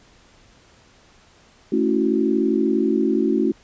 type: chord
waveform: sine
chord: F# minor seventh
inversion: first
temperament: equal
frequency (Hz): 220 / 277.2 / 329.6 / 370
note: A3 / C#4 / E4 / F#4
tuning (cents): 0 / 0 / 0 / 0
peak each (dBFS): -22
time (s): 1.72-3.52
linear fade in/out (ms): 5
effects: pink hiss -53 dBFS RMS until 3.63 s + resampled to 16000 Hz